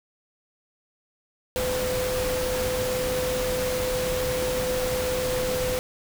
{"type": "tone in noise", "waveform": "sine", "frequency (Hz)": 506, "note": "B4", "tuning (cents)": 42, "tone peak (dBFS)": -25, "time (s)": [1.56, 5.79], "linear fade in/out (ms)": 0, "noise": "pink", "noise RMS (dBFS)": -30, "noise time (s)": [1.56, 5.79], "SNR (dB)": 2, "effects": []}